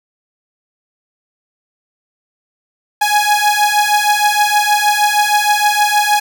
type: beating tone pair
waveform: sawtooth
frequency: 830.6 / 837 Hz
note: G#5 / G#5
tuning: 0 / +13 cents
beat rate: 6.4 Hz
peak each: -10 dBFS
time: 3.01-6.2 s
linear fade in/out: 10 ms
effects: 7-bit